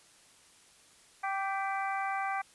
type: harmonic tone with a mistuned harmonic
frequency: 390 Hz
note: G4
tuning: 9 cents flat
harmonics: 2 / 3 / 4 / 5 / 6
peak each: -33 / -37 / -39 / -41 / -43 dBFS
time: 1.23-2.42 s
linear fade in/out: 10 ms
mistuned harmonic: 5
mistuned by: +41 cents
effects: white hiss -60 dBFS RMS until 2.54 s + resampled to 24000 Hz